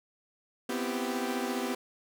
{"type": "chord", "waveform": "sawtooth", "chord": "C major seventh", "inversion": "third", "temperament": "equal with one note detuned", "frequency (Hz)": [246.9, 261.6, 333.8, 392], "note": ["B3", "C4", "E4", "G4"], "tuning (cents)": [0, 0, 22, 0], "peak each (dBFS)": [-30, -33, -36, -32], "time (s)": [0.69, 1.75], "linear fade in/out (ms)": 5, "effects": []}